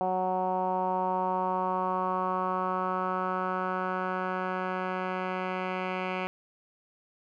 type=tone with low-pass filter sweep; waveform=10% pulse; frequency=185 Hz; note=F#3; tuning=in tune; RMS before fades=-30 dBFS; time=0.01-6.27 s; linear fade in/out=0 ms; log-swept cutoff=780 to 2200 Hz; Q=3.8; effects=none